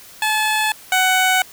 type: tone pair in turn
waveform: 15% pulse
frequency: 862 / 746.7 Hz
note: A5 / F#5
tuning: -36 / +16 cents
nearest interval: major second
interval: 248 cents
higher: first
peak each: -10 / -7 dBFS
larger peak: second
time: 0.22-0.72 / 0.92-1.42 s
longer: neither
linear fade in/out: 2 ms
effects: white hiss -42 dBFS RMS until 1.52 s